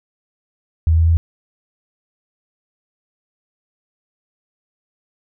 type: tone with pitch steps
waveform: sine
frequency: 80.9 / 81.89 / 82.89 Hz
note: E2 / E2 / E2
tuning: -32 / -11 / +10 cents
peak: -10 dBFS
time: 0.87-1.17 s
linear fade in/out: 0 ms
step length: 100 ms
effects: none